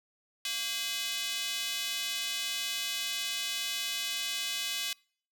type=tone with high-pass filter; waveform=square; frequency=229.1 Hz; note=A#3; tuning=30 cents flat; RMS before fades=-34 dBFS; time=0.45-4.93 s; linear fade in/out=2 ms; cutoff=3100 Hz; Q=1.7; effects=noise-tail reverb RT60 0.5 s tail -26 dB re dry